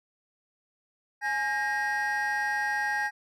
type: tone cluster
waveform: triangle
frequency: 835 / 1613 / 1878 Hz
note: G#5 / G6 / A#6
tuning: +9 / +49 / +12 cents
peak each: -28 dBFS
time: 1.21-3.11 s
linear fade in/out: 50 ms
effects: tanh soft clip ceiling -19 dBFS